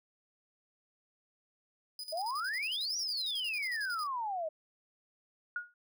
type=tone with tremolo; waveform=40% pulse; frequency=4978 Hz; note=D#8; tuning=in tune; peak=-38 dBFS; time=1.99-4.07 s; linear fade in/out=2 ms; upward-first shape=square; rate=11 Hz; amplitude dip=75%
type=exponential two-way sweep; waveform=sine; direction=up then down; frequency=610 to 5880 to 610 Hz; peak=-33 dBFS; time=2.12-4.49 s; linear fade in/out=10 ms; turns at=2.97 s
type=tone with exponential decay; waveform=sine; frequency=1442 Hz; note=F#6; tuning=45 cents flat; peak=-30 dBFS; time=5.56-5.74 s; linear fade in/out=2 ms; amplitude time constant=37 ms
effects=none